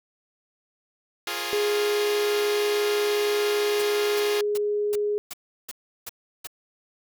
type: chord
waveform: 5% pulse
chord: Bb minor seventh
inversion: second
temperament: equal with one note detuned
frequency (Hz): 349.2 / 415.3 / 466.2 / 544.8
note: F4 / Ab4 / Bb4 / Db5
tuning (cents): 0 / 0 / 0 / -30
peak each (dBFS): -21 / -20 / -26 / -25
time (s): 1.27-4.41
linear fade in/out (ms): 2
type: tone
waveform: sine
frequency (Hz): 415.3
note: G#4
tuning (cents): 0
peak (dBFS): -22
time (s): 1.53-5.18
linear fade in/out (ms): 0
type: noise bursts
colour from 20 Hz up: white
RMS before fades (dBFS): -35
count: 8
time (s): 3.79-6.472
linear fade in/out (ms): 5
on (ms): 29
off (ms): 350
effects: none